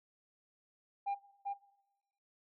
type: tone with echo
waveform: sine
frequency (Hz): 800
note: G5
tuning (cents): +35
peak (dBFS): -30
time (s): 1.06-1.15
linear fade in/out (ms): 20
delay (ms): 390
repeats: 1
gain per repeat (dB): -4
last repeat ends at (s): 1.54
effects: noise-tail reverb RT60 1.0 s tail -19 dB re dry + tanh soft clip ceiling -32 dBFS